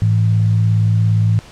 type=tone pair together; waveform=sine; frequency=107.49 / 164.81 Hz; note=A2 / E3; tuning=-40 / 0 cents; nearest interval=perfect fifth; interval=740 cents; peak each=-11 / -20 dBFS; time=0.02-1.39 s; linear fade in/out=0 ms; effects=pink hiss -41 dBFS RMS until 1.51 s + low-pass 7000 Hz 12 dB/octave